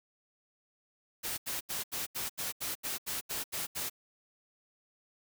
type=noise bursts; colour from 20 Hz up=white; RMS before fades=-36 dBFS; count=12; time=1.23-3.899 s; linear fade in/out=20 ms; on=150 ms; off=79 ms; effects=none